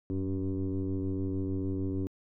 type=tone with frequency modulation; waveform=sine; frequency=187.9 Hz; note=F#3; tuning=27 cents sharp; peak=-28 dBFS; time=0.1-2.07 s; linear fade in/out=0 ms; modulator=95.6 Hz; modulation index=1.9; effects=tanh soft clip ceiling -24 dBFS